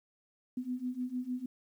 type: beating tone pair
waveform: sine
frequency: 246.9 / 253.5 Hz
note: B3 / B3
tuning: 0 / +45 cents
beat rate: 6.6 Hz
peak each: -38 / -36 dBFS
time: 0.57-1.46 s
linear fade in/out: 5 ms
effects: 11-bit